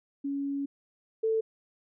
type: tone pair in turn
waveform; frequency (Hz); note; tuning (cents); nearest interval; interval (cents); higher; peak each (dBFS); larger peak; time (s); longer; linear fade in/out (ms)
sine; 279.7 / 444; C#4 / A4; +16 / +16; minor sixth; 800; second; -29 / -24; second; 0.24-0.66 / 1.23-1.41; first; 10
effects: none